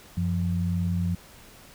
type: tone pair together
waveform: sine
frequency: 92.28 / 174.2 Hz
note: F#2 / F3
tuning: -4 / -4 cents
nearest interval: major seventh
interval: 1100 cents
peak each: -26 dBFS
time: 0.17-1.15 s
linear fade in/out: 5 ms
effects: pink hiss -50 dBFS RMS until 1.74 s